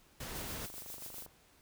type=noise; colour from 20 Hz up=pink; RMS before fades=-43 dBFS; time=0.2-0.66 s; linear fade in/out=5 ms
type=noise with tremolo; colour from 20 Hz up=blue; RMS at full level=-45 dBFS; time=0.35-1.26 s; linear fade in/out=2 ms; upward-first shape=sine; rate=7.5 Hz; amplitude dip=50%
type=click train; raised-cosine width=1 ms; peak=-38 dBFS; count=21; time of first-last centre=0.46-1.263 s; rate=24.9 Hz
effects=pink hiss -65 dBFS RMS until 1.61 s